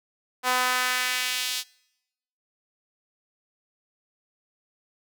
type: tone with high-pass filter sweep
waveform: sawtooth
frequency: 252.1 Hz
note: B3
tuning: 36 cents sharp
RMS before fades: -26 dBFS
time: 0.43-1.64 s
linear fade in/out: 50 ms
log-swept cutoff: 890 to 3900 Hz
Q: 1.3
effects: noise-tail reverb RT60 0.9 s tail -25 dB re dry